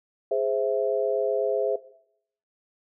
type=chord; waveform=sine; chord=Ab augmented; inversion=none; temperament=equal; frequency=415.3 / 523.3 / 659.3 Hz; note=Ab4 / C5 / E5; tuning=0 / 0 / 0 cents; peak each=-26 dBFS; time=0.31-1.76 s; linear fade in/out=5 ms; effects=noise-tail reverb RT60 0.7 s tail -18 dB re dry